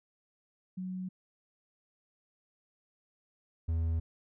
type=tone pair in turn; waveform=sine / triangle; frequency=185 / 81.86 Hz; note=F#3 / E2; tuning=0 / -12 cents; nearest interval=octave + major second; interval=1412 cents; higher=first; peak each=-35 / -26 dBFS; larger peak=second; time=0.77-1.09 / 3.68-4 s; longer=neither; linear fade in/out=10 ms; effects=none